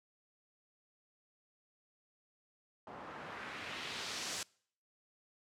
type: noise with low-pass filter sweep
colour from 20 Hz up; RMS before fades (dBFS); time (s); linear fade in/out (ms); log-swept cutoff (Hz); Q
white; -44; 2.87-4.43; 2; 850 to 7200; 1.2
effects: noise-tail reverb RT60 0.6 s tail -26 dB re dry + high-pass 100 Hz 12 dB/octave